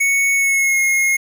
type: tone with pitch glide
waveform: square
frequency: 2217 to 2153 Hz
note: C#7 to C7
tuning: 0 to +49 cents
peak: -14 dBFS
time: 0-1.17 s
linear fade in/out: 10 ms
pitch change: -51 cents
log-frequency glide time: 0.34-0.8 s
effects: 8-bit